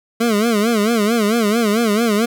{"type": "tone with vibrato", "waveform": "25% pulse", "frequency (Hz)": 220, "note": "A3", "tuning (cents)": 0, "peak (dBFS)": -10, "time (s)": [0.2, 2.26], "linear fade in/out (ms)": 10, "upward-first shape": "sine", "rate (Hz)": 4.5, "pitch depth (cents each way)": 140, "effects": []}